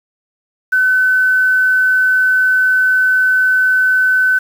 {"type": "tone with quantisation", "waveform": "sine", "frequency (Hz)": 1514, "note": "F#6", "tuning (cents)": 39, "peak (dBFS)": -9, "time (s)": [0.72, 4.39], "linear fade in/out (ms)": 10, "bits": 6, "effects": []}